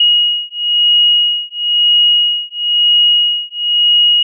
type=beating tone pair; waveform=sine; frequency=2887 / 2888 Hz; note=F#7 / F#7; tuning=-43 / -43 cents; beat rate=1 Hz; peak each=-12 dBFS; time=0-4.23 s; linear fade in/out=5 ms; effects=none